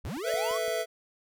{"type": "linear sweep", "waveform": "square", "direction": "up", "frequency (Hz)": [32, 1158], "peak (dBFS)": -34, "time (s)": [0.04, 0.58], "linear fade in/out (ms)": 10}
{"type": "click train", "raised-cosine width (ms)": 2, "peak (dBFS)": -36, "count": 4, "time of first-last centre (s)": [0.17, 0.681], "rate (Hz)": 5.87}
{"type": "chord", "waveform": "square", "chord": "A suspended second", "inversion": "none", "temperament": "just", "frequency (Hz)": [440, 495, 660], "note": ["A4", "B4", "E5"], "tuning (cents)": [0, 4, 2], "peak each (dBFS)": [-35, -35, -31], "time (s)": [0.23, 0.86], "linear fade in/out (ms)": 50}
{"effects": []}